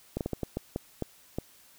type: slowing click train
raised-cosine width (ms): 2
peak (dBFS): -17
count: 9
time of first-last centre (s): 0.17-1.385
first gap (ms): 38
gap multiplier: 1.38
effects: white hiss -58 dBFS RMS until 1.78 s